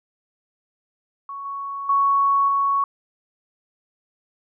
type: tone with level steps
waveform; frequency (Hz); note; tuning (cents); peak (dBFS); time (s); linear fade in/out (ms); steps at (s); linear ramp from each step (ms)
sine; 1112; C#6; +5; -30 / -27 / -15 / -17; 1.29-2.84; 2; 1.45 / 1.89 / 2.48; 5
effects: none